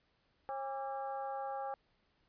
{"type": "harmonic tone with a mistuned harmonic", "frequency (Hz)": 270.7, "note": "C#4", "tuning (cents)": -41, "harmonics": [2, 3, 4, 5, 6], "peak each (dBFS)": [-43, -39, -49, -52, -57], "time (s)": [0.49, 1.74], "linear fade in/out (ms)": 0, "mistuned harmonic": 4, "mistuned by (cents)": 130, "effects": ["pink hiss -75 dBFS RMS until 2.28 s", "resampled to 11025 Hz"]}